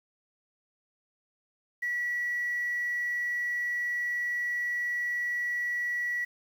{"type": "tone", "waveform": "sine", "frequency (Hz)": 1939, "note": "B6", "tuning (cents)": -32, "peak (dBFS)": -27, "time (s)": [1.82, 6.25], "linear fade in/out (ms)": 10, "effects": ["tanh soft clip ceiling -24 dBFS", "9-bit"]}